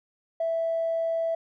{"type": "tone with tanh clipping", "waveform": "triangle", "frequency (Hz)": 659.3, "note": "E5", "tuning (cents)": 0, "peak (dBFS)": -24, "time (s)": [0.4, 1.35], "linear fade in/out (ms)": 5, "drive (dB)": 4, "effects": []}